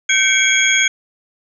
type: tone cluster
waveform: sine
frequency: 1547 / 2180 / 2298 / 3285 / 6580 Hz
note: G6 / C#7 / D7 / G#7 / G#8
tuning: -23 / -29 / -38 / -20 / -17 cents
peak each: -18 dBFS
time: 0.09-0.88 s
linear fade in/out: 5 ms
effects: none